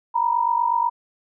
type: tone pair together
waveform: sine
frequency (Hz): 932.3 / 980.5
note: A#5 / B5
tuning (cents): 0 / -13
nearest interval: minor second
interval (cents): 87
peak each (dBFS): -20 / -21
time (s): 0.14-0.9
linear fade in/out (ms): 20
effects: none